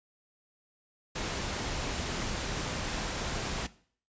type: noise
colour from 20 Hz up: pink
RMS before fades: -34 dBFS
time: 1.15-3.67 s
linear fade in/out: 10 ms
effects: noise-tail reverb RT60 0.5 s tail -18 dB re dry + resampled to 16000 Hz